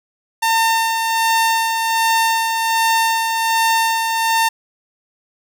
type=tone with tremolo; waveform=sawtooth; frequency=905 Hz; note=A5; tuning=48 cents sharp; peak=-9 dBFS; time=0.42-4.49 s; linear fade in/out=10 ms; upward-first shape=sine; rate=1.3 Hz; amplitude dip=40%; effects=none